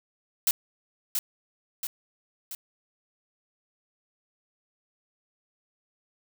blue noise with echo, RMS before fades -22 dBFS, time 0.47-0.51 s, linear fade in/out 2 ms, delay 680 ms, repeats 3, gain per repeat -5 dB, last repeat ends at 2.55 s, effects none

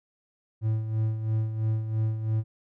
triangle tone with tremolo, 110 Hz, A2, in tune, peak -20 dBFS, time 0.61-2.44 s, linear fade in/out 50 ms, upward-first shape sine, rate 3 Hz, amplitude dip 60%, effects none

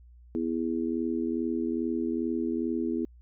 sine chord, E major, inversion second, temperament just, 247.2 / 329.6 / 412 Hz, B3 / E4 / G#4, +2 / 0 / -14 cents, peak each -30 / -30 / -35 dBFS, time 0.35-3.05 s, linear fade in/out 0 ms, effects added 60 Hz sine -50 dBFS peak until 3.21 s

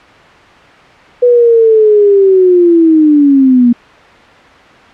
sine linear sweep, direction down, 493.9 to 235.7 Hz, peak -3 dBFS, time 1.22-3.73 s, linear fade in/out 10 ms, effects white hiss -37 dBFS RMS until 4.93 s + low-pass 2000 Hz 12 dB/octave

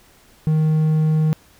triangle tone, 156.1 Hz, D#3, 6 cents sharp, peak -12 dBFS, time 0.47-1.33 s, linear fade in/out 0 ms, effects pink hiss -52 dBFS RMS until 1.59 s

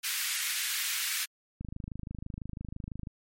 pink high-pass noise, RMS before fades -32 dBFS, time 0.03-1.26 s, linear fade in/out 20 ms, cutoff 1700 Hz, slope 24 dB/octave
click train, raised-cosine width 5 ms, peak -26 dBFS, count 39, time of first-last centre 1.61-3.072 s, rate 26 Hz
effects MP3 64 kbps

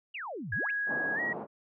sine exponential two-way sweep, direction down then up, 3023 to 88.1 to 3023 Hz, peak -36 dBFS, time 0.14-0.71 s, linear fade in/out 10 ms, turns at 0.54 s
sine tone with pitch glide, 1658 to 1904.5 Hz, G#6 to A#6, -3 to +37 cents, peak -29 dBFS, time 0.52-1.33 s, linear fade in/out 5 ms, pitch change +240 cents, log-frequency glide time 1.15-1.2 s
white band-pass noise, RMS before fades -39 dBFS, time 0.86-1.47 s, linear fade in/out 50 ms, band 150 to 850 Hz, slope 24 dB/octave
effects none

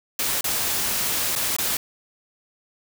white noise with dropouts, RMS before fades -24 dBFS, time 0.19-1.77 s, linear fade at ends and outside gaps 2 ms, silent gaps 0.41-0.442 / 1.353-1.36 / 1.565-1.585 s, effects none

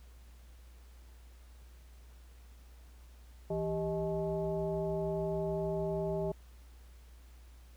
sine tone with frequency modulation, 395.3 Hz, G4, 15 cents sharp, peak -31 dBFS, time 3.5-6.32 s, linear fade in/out 5 ms, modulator 231 Hz, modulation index 1.3, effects added 60 Hz sine -52 dBFS peak until 7.76 s + pink hiss -65 dBFS RMS until 7.76 s

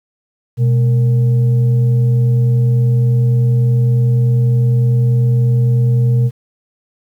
sine tone with frequency modulation, 123.7 Hz, B2, 3 cents sharp, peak -9 dBFS, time 0.57-6.31 s, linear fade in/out 50 ms, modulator 338 Hz, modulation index 0.26, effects 8-bit

